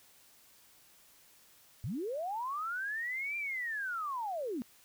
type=linear two-way sweep; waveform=sine; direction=up then down; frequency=91.7 to 2390 to 217.7 Hz; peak=-34 dBFS; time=1.84-4.62 s; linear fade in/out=0 ms; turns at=3.37 s; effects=white hiss -62 dBFS RMS until 4.84 s